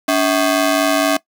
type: ring-modulated tone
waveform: sawtooth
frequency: 466.2 Hz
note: A#4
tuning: in tune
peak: -6 dBFS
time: 0.08-1.17 s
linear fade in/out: 5 ms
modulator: 181 Hz
effects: noise-tail reverb RT60 0.1 s tail -20 dB re dry